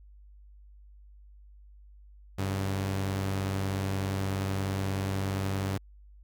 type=tone pair together; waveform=sawtooth; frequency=96.8 / 139.93 Hz; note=G2 / C#3; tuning=-21 / +17 cents; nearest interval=tritone; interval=638 cents; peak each=-25 / -35 dBFS; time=2.38-5.78 s; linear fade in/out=10 ms; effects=added 50 Hz sine -50 dBFS peak until 6.23 s